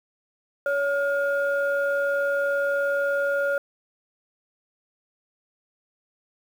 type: tone pair together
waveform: sine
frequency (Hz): 563 / 1419.7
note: C#5 / F6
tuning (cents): +27 / +28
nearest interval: octave + major third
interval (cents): 1601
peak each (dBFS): -22 / -25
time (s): 0.66-3.58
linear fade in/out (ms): 2
effects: tanh soft clip ceiling -14 dBFS + 8-bit